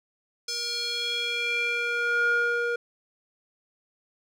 square tone with band-pass filter sweep, 474.7 Hz, A#4, 31 cents sharp, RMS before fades -27 dBFS, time 0.48-2.76 s, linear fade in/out 5 ms, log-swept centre 5400 to 1000 Hz, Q 3.5, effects none

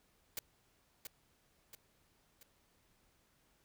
white noise with echo, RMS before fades -40 dBFS, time 0.37-0.39 s, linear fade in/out 2 ms, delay 680 ms, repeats 3, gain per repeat -6 dB, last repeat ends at 2.43 s, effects pink hiss -73 dBFS RMS until 3.64 s

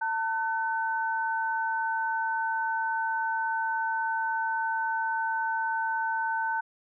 sine tone pair together, 898.2 / 1515 Hz, A5 / F#6, +35 / +40 cents, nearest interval major sixth, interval 905 cents, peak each -28 / -30 dBFS, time 0.01-6.61 s, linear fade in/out 10 ms, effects none

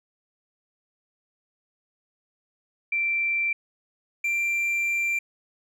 sine / triangle tone pair in turn, 2349 / 2362 Hz, D7 / D7, 0 / +9 cents, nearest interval unison, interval 9 cents, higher second, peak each -22 / -21 dBFS, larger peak second, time 2.92-3.53 / 4.24-5.19 s, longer second, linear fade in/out 5 ms, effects none

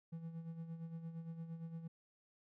triangle tone with tremolo, 164.81 Hz, E3, in tune, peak -40 dBFS, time 0.12-1.88 s, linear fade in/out 10 ms, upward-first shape sine, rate 8.7 Hz, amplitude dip 60%, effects none

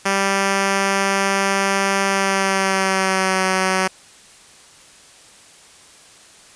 5% pulse tone with pitch glide, 196 to 188.23 Hz, G3 to F#3, 0 to +30 cents, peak -5 dBFS, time 0.05-3.88 s, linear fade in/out 10 ms, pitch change -70 cents, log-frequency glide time 2.05-3.44 s, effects white hiss -46 dBFS RMS until 6.55 s + resampled to 22050 Hz

